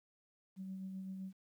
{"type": "tone with tremolo", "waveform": "sine", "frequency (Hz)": 190, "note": "F#3", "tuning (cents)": 46, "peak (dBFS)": -40, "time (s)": [0.56, 1.33], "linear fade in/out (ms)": 50, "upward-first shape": "sine", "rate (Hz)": 7.8, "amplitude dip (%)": 30, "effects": ["tanh soft clip ceiling -36 dBFS", "12-bit"]}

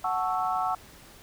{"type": "chord", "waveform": "sine", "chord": "F# minor seventh", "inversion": "none", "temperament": "equal", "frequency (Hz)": [740, 880, 1108.7, 1318.5], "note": ["F#5", "A5", "C#6", "E6"], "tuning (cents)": [0, 0, 0, 0], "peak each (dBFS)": [-28, -33, -32, -31], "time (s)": [0.04, 0.75], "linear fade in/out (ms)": 5, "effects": ["pink hiss -51 dBFS RMS until 1.22 s"]}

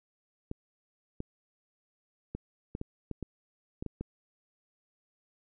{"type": "clicks", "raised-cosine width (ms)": 3, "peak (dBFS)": -23, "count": 10, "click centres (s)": [0.514, 1.204, 2.35, 2.751, 2.814, 3.113, 3.227, 3.825, 3.863, 4.01], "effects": []}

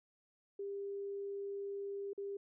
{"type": "tone with dropouts", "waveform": "sine", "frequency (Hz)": 399.1, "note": "G4", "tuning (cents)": 31, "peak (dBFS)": -39, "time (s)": [0.59, 2.37], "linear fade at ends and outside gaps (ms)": 5, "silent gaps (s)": [2.133, 2.177], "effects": []}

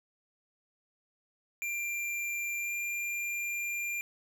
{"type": "tone with pitch glide", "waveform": "square", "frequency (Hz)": [2376, 2390], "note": ["D7", "D7"], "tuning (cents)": [20, 30], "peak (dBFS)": -33, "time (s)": [1.62, 4.01], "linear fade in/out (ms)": 0, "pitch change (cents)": 10, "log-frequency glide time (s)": [2.59, 2.73], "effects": []}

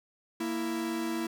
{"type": "tone pair together", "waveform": "45% pulse", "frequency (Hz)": [232.1, 330], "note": ["A#3", "E4"], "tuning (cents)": [-7, 2], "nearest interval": "tritone", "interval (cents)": 609, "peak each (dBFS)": [-35, -32], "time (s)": [0.4, 1.27], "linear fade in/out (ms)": 5, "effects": []}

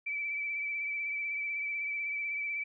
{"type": "tone with vibrato", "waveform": "sine", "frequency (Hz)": 2312, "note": "D7", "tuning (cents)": -28, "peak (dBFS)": -32, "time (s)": [0.06, 2.64], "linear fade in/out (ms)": 10, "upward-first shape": "triangle", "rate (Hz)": 16, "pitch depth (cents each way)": 34, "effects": []}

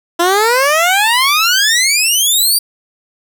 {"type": "exponential sweep", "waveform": "15% pulse", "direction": "up", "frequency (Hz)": [335.5, 4800], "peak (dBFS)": -3, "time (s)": [0.19, 2.59], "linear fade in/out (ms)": 10, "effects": []}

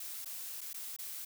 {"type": "noise with dropouts", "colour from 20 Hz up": "blue", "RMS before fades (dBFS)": -43, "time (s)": [0, 1.25], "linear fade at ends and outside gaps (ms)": 5, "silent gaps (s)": [[0.247, 0.257], [0.608, 0.613], [0.732, 0.742], [0.965, 0.987]], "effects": []}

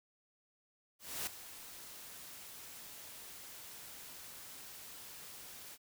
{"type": "noise with ADSR envelope", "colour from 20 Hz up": "white", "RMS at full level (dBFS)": -38, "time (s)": [0.99, 5.78], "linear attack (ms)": 280, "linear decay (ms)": 4, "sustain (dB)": -13, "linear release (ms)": 49, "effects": []}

